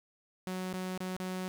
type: tone with dropouts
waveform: sawtooth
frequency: 185 Hz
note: F#3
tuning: in tune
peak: -31 dBFS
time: 0.47-1.48 s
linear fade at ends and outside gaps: 0 ms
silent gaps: 0.728-0.738 / 0.976-1.004 / 1.165-1.2 s
effects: 11-bit